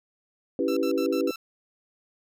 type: chord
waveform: sine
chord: C# half-diminished seventh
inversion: none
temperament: equal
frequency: 277.2 / 329.6 / 392 / 493.9 Hz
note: C#4 / E4 / G4 / B4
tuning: 0 / 0 / 0 / 0 cents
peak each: -28 dBFS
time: 0.59-1.31 s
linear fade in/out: 2 ms
type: tone bursts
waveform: 15% pulse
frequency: 1334 Hz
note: E6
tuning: 20 cents sharp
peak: -29 dBFS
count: 5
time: 0.68-1.359 s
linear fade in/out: 2 ms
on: 87 ms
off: 61 ms
effects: none